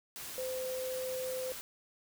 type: tone in noise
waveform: sine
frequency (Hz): 514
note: C5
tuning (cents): -31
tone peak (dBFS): -35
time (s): 0.38-1.52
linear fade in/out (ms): 0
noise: white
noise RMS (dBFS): -44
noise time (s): 0.16-1.61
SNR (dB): +6
effects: none